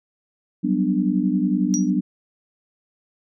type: chord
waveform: sine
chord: G major seventh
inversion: third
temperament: equal with one note detuned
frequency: 185 / 196 / 246.9 / 295.9 Hz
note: F#3 / G3 / B3 / D4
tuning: 0 / 0 / 0 / +13 cents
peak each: -23 dBFS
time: 0.63-2.01 s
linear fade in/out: 20 ms
type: tone with exponential decay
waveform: sine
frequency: 5770 Hz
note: F#8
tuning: 44 cents flat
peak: -19 dBFS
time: 1.74-1.9 s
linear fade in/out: 0 ms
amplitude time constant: 34 ms
effects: none